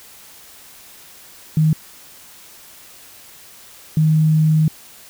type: tone bursts at uneven times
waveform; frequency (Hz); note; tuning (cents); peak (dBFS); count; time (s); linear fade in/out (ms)
sine; 156.2; D#3; +7; -11; 2; 1.57-1.73 / 3.97-4.68; 2
effects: white hiss -43 dBFS RMS until 5.09 s